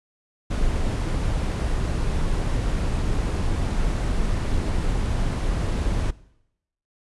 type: noise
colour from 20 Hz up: brown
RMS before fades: -23 dBFS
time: 0.5-6.11 s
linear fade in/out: 10 ms
effects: noise-tail reverb RT60 0.8 s tail -20 dB re dry + resampled to 24000 Hz